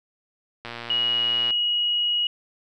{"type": "click train", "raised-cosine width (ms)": 0.3, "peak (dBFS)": -18, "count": 102, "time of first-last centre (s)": [0.65, 1.506], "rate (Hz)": 118}
{"type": "tone", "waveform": "sine", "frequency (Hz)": 2900, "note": "F#7", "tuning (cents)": -35, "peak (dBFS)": -20, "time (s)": [0.9, 2.27], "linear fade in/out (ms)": 2}
{"effects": []}